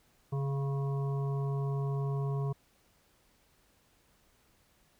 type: harmonic tone with a mistuned harmonic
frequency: 138.59 Hz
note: C#3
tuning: in tune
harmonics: 1 / 3 / 5 / 7 / 8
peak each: -30 / -40 / -47 / -49 / -48 dBFS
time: 0.32-2.53 s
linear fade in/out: 10 ms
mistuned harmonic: 8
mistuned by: -23 cents
effects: pink hiss -68 dBFS RMS until 4.99 s